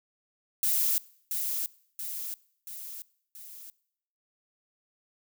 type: noise with echo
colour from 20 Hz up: violet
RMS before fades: -26 dBFS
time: 0.63-0.98 s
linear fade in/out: 0 ms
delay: 680 ms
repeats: 4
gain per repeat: -5 dB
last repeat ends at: 3.7 s
effects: noise-tail reverb RT60 0.7 s tail -22 dB re dry